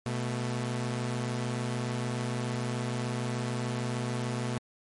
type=tone pair together; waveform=sawtooth; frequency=123.47 / 220.2 Hz; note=B2 / A3; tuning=0 / +2 cents; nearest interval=minor seventh; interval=1002 cents; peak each=-27 / -32 dBFS; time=0.06-4.58 s; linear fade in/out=0 ms; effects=MP3 48 kbps